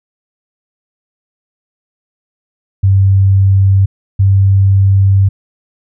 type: tone pair in turn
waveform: sine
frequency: 97.1 / 97.54 Hz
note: G2 / G2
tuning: -16 / -8 cents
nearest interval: unison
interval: 8 cents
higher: second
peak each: -5 dBFS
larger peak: neither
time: 2.83-3.86 / 4.19-5.29 s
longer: second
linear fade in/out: 10 ms
effects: none